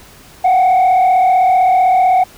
sine tone with frequency modulation, 740 Hz, F#5, in tune, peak -5 dBFS, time 0.44-2.24 s, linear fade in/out 10 ms, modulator 35.7 Hz, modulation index 0.68, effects tanh soft clip ceiling -7 dBFS + pink hiss -41 dBFS RMS until 2.37 s

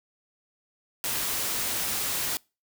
white noise, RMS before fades -29 dBFS, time 1.04-2.37 s, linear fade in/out 0 ms, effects noise-tail reverb RT60 0.3 s tail -26 dB re dry

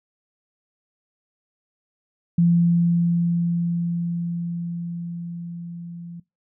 sine tone with level ramp, 171.2 Hz, F3, 34 cents flat, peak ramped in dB -13 to -34 dBFS, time 2.38-6.2 s, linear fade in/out 5 ms, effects noise-tail reverb RT60 0.2 s tail -21 dB re dry

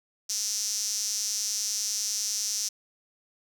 sawtooth tone with high-pass filter, 210 Hz, G#3, 19 cents sharp, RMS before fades -30 dBFS, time 0.29-2.69 s, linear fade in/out 10 ms, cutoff 5800 Hz, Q 6.3, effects none

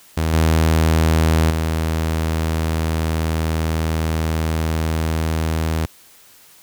sawtooth tone with level steps, 80.2 Hz, E2, 47 cents flat, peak -13 / -9 / -14 dBFS, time 0.17-5.86 s, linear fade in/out 5 ms, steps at 0.33 / 1.5 s, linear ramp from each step 10 ms, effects white hiss -48 dBFS RMS until 6.62 s

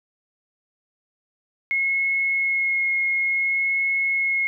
sine tone with vibrato, 2167 Hz, C#7, 40 cents flat, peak -19 dBFS, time 1.71-4.47 s, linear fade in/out 0 ms, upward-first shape sine, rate 0.57 Hz, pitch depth 9 cents each way, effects none

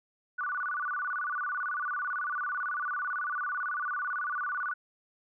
sine tone with vibrato, 1314 Hz, E6, 6 cents flat, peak -30 dBFS, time 0.38-4.74 s, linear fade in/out 10 ms, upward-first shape square, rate 18 Hz, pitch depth 200 cents each way, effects none

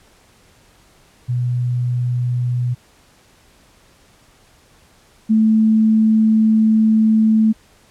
sine tone pair in turn, 123 / 219.2 Hz, B2 / A3, -7 / -6 cents, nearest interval minor seventh, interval 1001 cents, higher second, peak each -16 / -10 dBFS, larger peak second, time 1.28-2.75 / 5.29-7.53 s, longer second, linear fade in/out 20 ms, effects pink hiss -52 dBFS RMS until 7.9 s + low-pass 11000 Hz 12 dB/octave

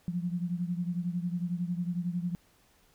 sine beating tone pair, 173.1 / 184.1 Hz, F3 / F#3, -15 / -8 cents, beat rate 11 Hz, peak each -31 / -35 dBFS, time 0.08-2.35 s, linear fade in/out 0 ms, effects pink hiss -65 dBFS RMS until 2.94 s

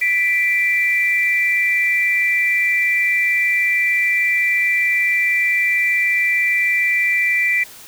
sine tone pair together, 1975.5 / 2349 Hz, B6 / D7, 0 / 0 cents, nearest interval minor third, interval 300 cents, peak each -17 dBFS, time 0.01-7.64 s, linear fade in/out 10 ms, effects white hiss -40 dBFS RMS until 7.87 s

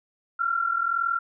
sine tone pair together, 1358.6 / 1400 Hz, F6 / F6, -48 / +4 cents, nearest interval minor second, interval 52 cents, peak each -24 / -27 dBFS, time 0.39-1.19 s, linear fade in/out 10 ms, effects none

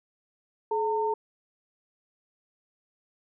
sine tone pair together, 427.8 / 908.9 Hz, A4 / A#5, -49 / -44 cents, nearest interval octave + minor second, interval 1305 cents, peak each -27 dBFS, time 0.71-1.14 s, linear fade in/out 5 ms, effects none

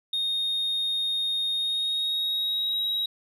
sine tone with pitch glide, 3700 to 3830 Hz, A#7 to A#7, -14 to +46 cents, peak -22 dBFS, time 0.13-3.06 s, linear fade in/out 5 ms, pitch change +60 cents, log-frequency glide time 1.53-2.83 s, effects tanh soft clip ceiling -23 dBFS

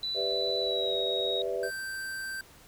sine tone with pitch glide, 3973 to 3785 Hz, B7 to A#7, +10 to +26 cents, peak -30 dBFS, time 0.03-1.42 s, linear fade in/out 2 ms, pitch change -84 cents, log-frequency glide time 0.59-0.96 s
sine chord, E minor seventh, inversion first, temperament equal with one note detuned, 392 / 493.9 / 581.9 / 659.3 Hz, G4 / B4 / D5 / E5, 0 / 0 / -16 / 0 cents, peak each -34 / -33 / -36 / -36 dBFS, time 0.14-1.71 s, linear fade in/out 50 ms
square tone, 1562 Hz, G6, 7 cents flat, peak -35 dBFS, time 1.63-2.41 s, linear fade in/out 2 ms
effects pink hiss -55 dBFS RMS until 2.67 s

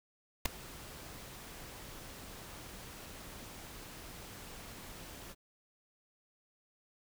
pink noise with ADSR envelope, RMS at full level -26 dBFS, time 0.45-5.35 s, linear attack 8 ms, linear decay 4 ms, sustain -23 dB, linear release 37 ms, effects none

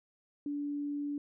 sine tone, 289.1 Hz, D4, 27 cents flat, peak -33 dBFS, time 0.46-1.18 s, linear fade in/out 2 ms, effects none

